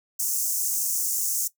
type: high-pass noise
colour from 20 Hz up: pink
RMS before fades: -26 dBFS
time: 0.19-1.48 s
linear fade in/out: 10 ms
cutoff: 6000 Hz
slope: 48 dB/octave
effects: noise-tail reverb RT60 0.1 s tail -17 dB re dry